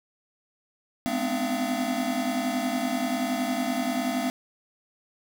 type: tone cluster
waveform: square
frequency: 209.2 / 249.3 / 259.9 / 301.1 / 681 Hz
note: G#3 / B3 / C4 / D4 / F5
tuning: +13 / +16 / -11 / +43 / -44 cents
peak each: -36 / -30 / -32 / -37 / -32 dBFS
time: 1.06-4.3 s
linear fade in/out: 0 ms
effects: none